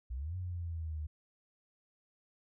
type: exponential two-way sweep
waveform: sine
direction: up then down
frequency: 57.2 to 92.5 to 75.2 Hz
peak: -36 dBFS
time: 0.1-1.07 s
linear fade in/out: 10 ms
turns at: 0.36 s
effects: none